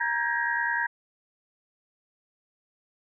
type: tone cluster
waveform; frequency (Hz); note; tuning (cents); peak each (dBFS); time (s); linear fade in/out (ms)
sine; 940 / 1594 / 1664 / 1887; A#5 / G6 / G#6 / A#6; +14 / +28 / +3 / +21; -30; 0-0.87; 10
effects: none